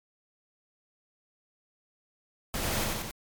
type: noise with echo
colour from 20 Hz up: pink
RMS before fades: -32 dBFS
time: 2.54-2.84 s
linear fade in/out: 0 ms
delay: 90 ms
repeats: 3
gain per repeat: -2 dB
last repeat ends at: 3.11 s
effects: MP3 96 kbps